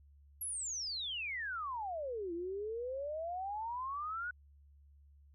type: exponential two-way sweep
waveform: sine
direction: down then up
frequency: 11570 to 333 to 1491 Hz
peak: -37 dBFS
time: 0.41-4.31 s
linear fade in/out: 5 ms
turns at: 2.33 s
effects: added 71 Hz sine -59 dBFS peak until 5.34 s